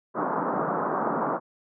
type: band-pass noise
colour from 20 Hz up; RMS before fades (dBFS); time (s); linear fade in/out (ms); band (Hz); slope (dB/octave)
white; -27; 0.14-1.4; 50; 150 to 1300; 48
effects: none